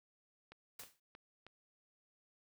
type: click train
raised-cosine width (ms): 0.3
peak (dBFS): -38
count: 4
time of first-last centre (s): 0.52-1.466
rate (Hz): 3.17
type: noise with exponential decay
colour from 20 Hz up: white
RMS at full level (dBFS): -46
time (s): 0.79-1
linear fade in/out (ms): 5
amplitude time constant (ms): 44
effects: none